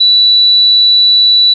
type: tone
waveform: sine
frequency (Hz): 3951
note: B7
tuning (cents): 0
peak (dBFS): -4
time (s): 0-1.54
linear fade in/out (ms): 10
effects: none